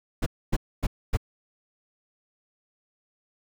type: noise bursts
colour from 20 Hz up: brown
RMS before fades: -22 dBFS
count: 4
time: 0.22-1.172 s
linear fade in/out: 10 ms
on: 43 ms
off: 260 ms
effects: none